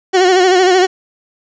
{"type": "tone with vibrato", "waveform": "30% pulse", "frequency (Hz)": 368.7, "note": "F#4", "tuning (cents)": -6, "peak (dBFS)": -5, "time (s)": [0.13, 0.87], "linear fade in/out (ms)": 20, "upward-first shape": "sine", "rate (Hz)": 13, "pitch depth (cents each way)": 63, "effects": ["resampled to 16000 Hz", "7-bit"]}